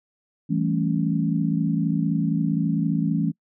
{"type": "chord", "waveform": "sine", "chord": "A dominant seventh", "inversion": "second", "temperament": "equal", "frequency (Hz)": [164.81, 196, 220, 277.2], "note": ["E3", "G3", "A3", "C#4"], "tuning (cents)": [0, 0, 0, 0], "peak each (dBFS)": [-23, -28, -26, -26], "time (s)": [0.49, 3.32], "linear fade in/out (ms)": 20, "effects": ["noise-tail reverb RT60 0.1 s tail -26 dB re dry"]}